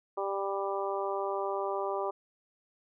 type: harmonic tone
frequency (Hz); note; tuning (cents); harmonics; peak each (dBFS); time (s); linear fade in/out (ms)
197; G3; +9; 2 / 3 / 4 / 5 / 6; -34 / -36 / -37 / -38 / -39; 0.17-2.11; 10
effects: none